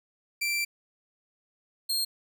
sawtooth tone pair in turn, 2349 / 4223 Hz, D7 / C8, 0 / +15 cents, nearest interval minor seventh, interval 1015 cents, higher second, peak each -23 dBFS, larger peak neither, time 0.41-0.65 / 1.89-2.05 s, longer first, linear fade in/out 10 ms, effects none

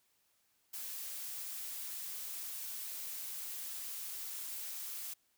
blue noise, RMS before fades -43 dBFS, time 0.73-5.14 s, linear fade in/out 10 ms, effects white hiss -75 dBFS RMS until 5.37 s

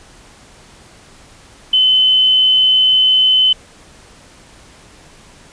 sine tone, 3042 Hz, F#7, 47 cents sharp, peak -8 dBFS, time 1.73-3.53 s, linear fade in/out 5 ms, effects pink hiss -43 dBFS RMS until 5.52 s + resampled to 22050 Hz

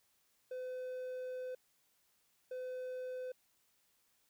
triangle tone bursts at uneven times, 508 Hz, B4, 49 cents sharp, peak -38 dBFS, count 2, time 0.51-1.55 / 2.51-3.32 s, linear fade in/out 5 ms, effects white hiss -75 dBFS RMS until 4.29 s

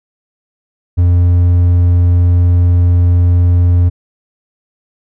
triangle tone, 87.9 Hz, F2, 12 cents sharp, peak -4 dBFS, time 0.97-3.9 s, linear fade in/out 20 ms, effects none

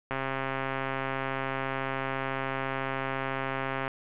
click train, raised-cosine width 0.5 ms, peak -16 dBFS, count 506, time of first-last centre 0.11-3.879 s, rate 134 Hz, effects resampled to 8000 Hz + 9-bit

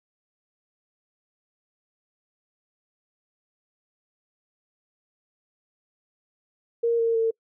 sine tone with pitch steps, 466.2 / 458.7 / 451.4 Hz, A#4 / A#4 / A4, 0 / -28 / +44 cents, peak -19 dBFS, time 6.83-7.31 s, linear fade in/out 10 ms, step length 160 ms, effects noise-tail reverb RT60 0.1 s tail -26 dB re dry

